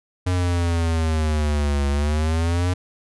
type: exponential two-way sweep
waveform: square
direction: down then up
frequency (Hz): 91.4 to 70 to 91.4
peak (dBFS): -19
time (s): 0.26-2.74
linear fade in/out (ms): 10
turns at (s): 1.88
effects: resampled to 24000 Hz